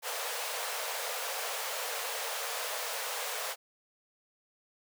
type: high-pass noise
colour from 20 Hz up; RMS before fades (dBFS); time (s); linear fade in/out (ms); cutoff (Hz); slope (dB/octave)
pink; -36; 0.02-3.56; 50; 450; 96
effects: none

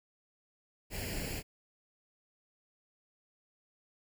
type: noise with comb filter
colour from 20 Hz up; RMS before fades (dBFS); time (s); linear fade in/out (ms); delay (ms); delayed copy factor
pink; -38; 0.9-1.43; 50; 0.41; +0.75
effects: none

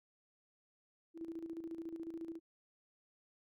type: tone with tremolo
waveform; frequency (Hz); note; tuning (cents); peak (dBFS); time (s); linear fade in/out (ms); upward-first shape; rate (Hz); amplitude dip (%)
sine; 329.6; E4; 0; -40; 1.14-2.4; 50; square; 14; 60
effects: none

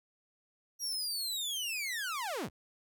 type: linear sweep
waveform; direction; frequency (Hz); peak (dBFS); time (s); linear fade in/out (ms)
sawtooth; down; 5730 to 43.77; -31; 0.79-2.5; 50
effects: none

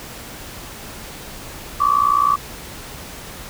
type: tone with amplitude modulation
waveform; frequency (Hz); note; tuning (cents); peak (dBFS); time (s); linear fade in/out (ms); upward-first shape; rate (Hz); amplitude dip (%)
sine; 1148; D6; -40; -9; 1.8-2.36; 10; sine; 59.9; 90
effects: pink hiss -35 dBFS RMS until 3.49 s

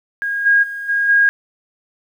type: tone with level steps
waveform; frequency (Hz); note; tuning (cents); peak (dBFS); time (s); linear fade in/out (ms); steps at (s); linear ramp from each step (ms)
sine; 1632; G#6; -31; -18 / -9 / -24 / -14 / -9; 0.22-1.29; 0; 0.45 / 0.62 / 0.88 / 1.08; 20
effects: 8-bit

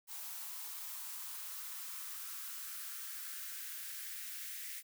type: noise with high-pass filter sweep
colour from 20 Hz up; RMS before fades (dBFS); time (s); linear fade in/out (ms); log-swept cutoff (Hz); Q
blue; -45; 0.07-4.83; 50; 850 to 1900; 3
effects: none

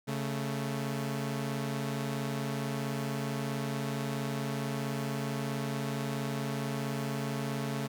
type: tone pair together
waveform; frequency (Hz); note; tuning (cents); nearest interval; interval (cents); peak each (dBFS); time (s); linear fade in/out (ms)
sawtooth; 138.5 / 220; C#3 / A3; -1 / 0; minor sixth; 801; -30 / -32; 0.07-7.88; 20
effects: none

